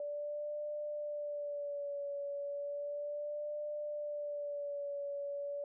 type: tone with vibrato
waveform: sine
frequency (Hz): 581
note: D5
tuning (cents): -19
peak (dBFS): -37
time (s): 0-5.64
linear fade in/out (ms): 2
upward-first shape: sine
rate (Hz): 0.34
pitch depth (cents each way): 40
effects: none